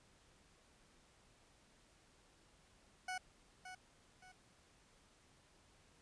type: tone with echo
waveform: 20% pulse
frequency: 740 Hz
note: F#5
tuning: in tune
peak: -36 dBFS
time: 3.08-3.18 s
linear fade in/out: 5 ms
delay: 570 ms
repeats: 2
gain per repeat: -9 dB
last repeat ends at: 4.32 s
effects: pink hiss -69 dBFS RMS until 6.01 s + resampled to 22050 Hz